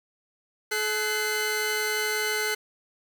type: tone cluster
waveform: sawtooth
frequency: 428.5 / 1498 / 2071 Hz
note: A4 / F#6 / C7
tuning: -46 / +21 / -18 cents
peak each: -26 dBFS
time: 0.71-2.55 s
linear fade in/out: 10 ms
effects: 8-bit